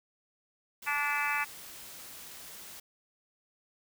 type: noise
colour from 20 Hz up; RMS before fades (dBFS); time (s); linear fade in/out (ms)
white; -47; 0.82-2.8; 5
type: harmonic tone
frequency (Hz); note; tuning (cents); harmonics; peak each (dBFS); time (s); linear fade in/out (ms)
290.3; D4; -20; 3 / 4 / 5 / 6 / 7 / 8 / 9; -36 / -36 / -36 / -36 / -36 / -36 / -36; 0.86-1.45; 20
effects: none